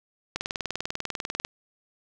click train, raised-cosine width 0.2 ms, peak -12 dBFS, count 23, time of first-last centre 0.36-1.449 s, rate 20.2 Hz, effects none

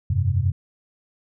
sine chord, F suspended second, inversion none, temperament equal, 87.31 / 98 / 130.81 Hz, F2 / G2 / C3, 0 / 0 / 0 cents, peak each -23 / -21 / -24 dBFS, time 0.1-0.52 s, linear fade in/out 5 ms, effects none

